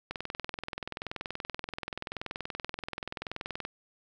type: click train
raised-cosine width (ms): 0.3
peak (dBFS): -19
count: 75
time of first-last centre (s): 0.11-3.651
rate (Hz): 20.9
effects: none